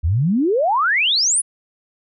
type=exponential sweep; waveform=sine; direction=up; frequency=72.3 to 10500 Hz; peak=-14 dBFS; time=0.03-1.42 s; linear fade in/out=20 ms; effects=none